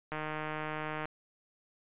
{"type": "click train", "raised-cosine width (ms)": 0.5, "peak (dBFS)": -22, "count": 145, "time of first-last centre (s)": [0.12, 1.055], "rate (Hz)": 154, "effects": ["resampled to 8000 Hz"]}